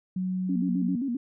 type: tone with pitch glide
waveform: sine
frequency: 185 to 182.77 Hz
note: F#3 to F#3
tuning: 0 to -21 cents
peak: -26 dBFS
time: 0.16-0.96 s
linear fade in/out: 5 ms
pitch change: -21 cents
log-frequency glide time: 0.5-0.58 s
type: tone with vibrato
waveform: sine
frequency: 255.9 Hz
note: C4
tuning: 38 cents flat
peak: -26 dBFS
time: 0.49-1.17 s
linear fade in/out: 5 ms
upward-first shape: square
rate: 7.6 Hz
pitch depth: 130 cents each way
effects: none